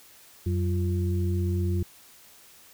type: tone cluster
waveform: sine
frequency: 89.5 / 187.6 / 348.3 Hz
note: F2 / F#3 / F4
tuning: +43 / +24 / -5 cents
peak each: -24 / -32 / -33 dBFS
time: 0.46-1.83 s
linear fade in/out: 5 ms
effects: white hiss -53 dBFS RMS until 2.73 s